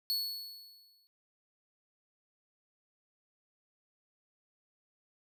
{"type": "tone with exponential decay", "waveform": "45% pulse", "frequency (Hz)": 4400, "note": "C#8", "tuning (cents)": -14, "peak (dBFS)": -28, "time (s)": [0.1, 1.07], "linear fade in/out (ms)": 0, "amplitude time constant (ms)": 210, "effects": []}